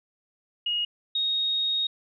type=tone pair in turn; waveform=sine; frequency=2876 / 3740 Hz; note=F#7 / A#7; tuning=-50 / +5 cents; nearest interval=perfect fourth; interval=455 cents; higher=second; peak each=-24 / -23 dBFS; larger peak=second; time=0.66-0.85 / 1.15-1.87 s; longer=second; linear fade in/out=5 ms; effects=none